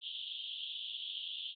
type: band-pass noise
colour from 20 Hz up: pink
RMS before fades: -43 dBFS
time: 0.01-1.55 s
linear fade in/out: 50 ms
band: 3000 to 3600 Hz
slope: 96 dB/octave
effects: none